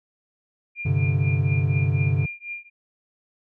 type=tone with tremolo; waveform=sine; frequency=2400 Hz; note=D7; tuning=37 cents sharp; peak=-28 dBFS; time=0.75-2.7 s; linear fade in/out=50 ms; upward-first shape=triangle; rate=4.1 Hz; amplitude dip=100%
type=chord; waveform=triangle; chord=G suspended fourth; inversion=none; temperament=just; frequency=98 / 130.67 / 147 Hz; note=G2 / C3 / D3; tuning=0 / -2 / +2 cents; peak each=-21 dBFS; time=0.85-2.26 s; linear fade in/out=10 ms
effects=none